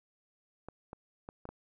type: clicks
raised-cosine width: 1 ms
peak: -29 dBFS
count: 5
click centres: 0.686 / 0.931 / 1.289 / 1.454 / 1.49 s
effects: none